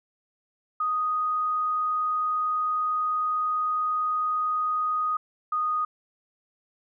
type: tone pair in turn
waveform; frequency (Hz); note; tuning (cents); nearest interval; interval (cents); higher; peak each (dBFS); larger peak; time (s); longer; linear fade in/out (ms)
sine; 1244.5 / 1237.8; D#6 / D#6; 0 / -9; unison; 9; first; -23; neither; 0.8-5.17 / 5.52-5.85; first; 5
effects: none